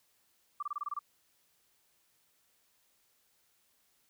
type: tone bursts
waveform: sine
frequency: 1174.7 Hz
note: D6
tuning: in tune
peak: -33 dBFS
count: 8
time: 0.6-0.991 s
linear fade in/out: 5 ms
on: 27 ms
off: 25 ms
effects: white hiss -72 dBFS RMS until 4.09 s